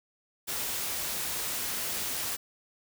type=noise; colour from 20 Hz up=white; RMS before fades=-33 dBFS; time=0.47-2.37 s; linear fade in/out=20 ms; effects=none

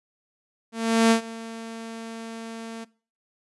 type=tone with ADSR envelope; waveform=sawtooth; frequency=226.9 Hz; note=A#3; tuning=47 cents flat; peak=-10 dBFS; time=0.72-2.85 s; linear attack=390 ms; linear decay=100 ms; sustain=-20 dB; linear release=17 ms; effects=noise-tail reverb RT60 0.4 s tail -21 dB re dry + resampled to 24000 Hz

